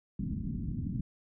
white low-pass noise, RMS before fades -35 dBFS, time 0.19-1.01 s, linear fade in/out 5 ms, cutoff 260 Hz, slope 48 dB/octave, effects none

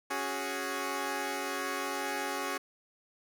10% pulse chord, C# suspended fourth, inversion none, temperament equal, 277.2 / 370 / 415.3 Hz, C#4 / F#4 / G#4, 0 / 0 / 0 cents, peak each -29 dBFS, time 0.1-2.58 s, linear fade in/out 10 ms, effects none

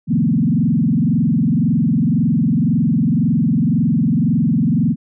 sine tone with frequency modulation, 196 Hz, G3, in tune, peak -12 dBFS, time 0.07-4.96 s, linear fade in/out 50 ms, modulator 21.9 Hz, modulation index 2.7, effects none

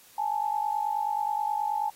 sine tone pair together, 830.6 / 880 Hz, G#5 / A5, 0 / 0 cents, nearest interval minor second, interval 100 cents, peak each -28 / -29 dBFS, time 0.18-1.9 s, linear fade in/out 5 ms, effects white hiss -55 dBFS RMS until 1.95 s + AAC 48 kbps

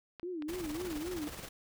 clicks, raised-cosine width 0.3 ms, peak -30 dBFS, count 3, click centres 0.197 / 0.423 / 0.929 s
sine tone with vibrato, 329.6 Hz, E4, in tune, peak -36 dBFS, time 0.23-1.28 s, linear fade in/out 0 ms, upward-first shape sine, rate 3.7 Hz, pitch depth 190 cents each way
pink noise with tremolo, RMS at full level -43 dBFS, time 0.48-1.49 s, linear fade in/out 10 ms, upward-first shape square, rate 19 Hz, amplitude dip 45%
effects none

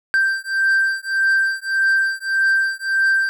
triangle beating tone pair, 1568 / 1569.7 Hz, G6 / G6, 0 / +2 cents, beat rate 1.7 Hz, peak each -17 dBFS, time 0.14-3.29 s, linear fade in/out 0 ms, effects none

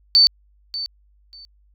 sine tone with echo, 4535 Hz, C#8, 39 cents sharp, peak -9 dBFS, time 0.15-0.27 s, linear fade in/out 0 ms, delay 590 ms, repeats 2, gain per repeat -15 dB, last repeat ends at 1.45 s, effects added 50 Hz sine -54 dBFS peak until 1.74 s

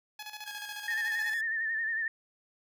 10% pulse tone with tremolo, 846 Hz, G#5, 32 cents sharp, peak -31 dBFS, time 0.19-1.34 s, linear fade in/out 5 ms, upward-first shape square, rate 14 Hz, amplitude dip 65%
sawtooth tone with pitch glide, 1637 to 1700.6 Hz, G#6 to G#6, -25 to +41 cents, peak -38 dBFS, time 0.46-1.41 s, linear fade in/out 5 ms, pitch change +66 cents, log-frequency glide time 1.04-1.26 s
sine tone with vibrato, 1800 Hz, A6, 39 cents sharp, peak -29 dBFS, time 0.88-2.08 s, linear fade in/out 2 ms, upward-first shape sine, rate 11 Hz, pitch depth 56 cents each way
effects none

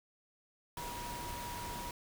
sine tone in noise, 961 Hz, B5, 48 cents flat, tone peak -43 dBFS, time 0.77-1.91 s, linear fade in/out 2 ms, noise pink, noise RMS -44 dBFS, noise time 0.77-1.91 s, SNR -2 dB, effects none

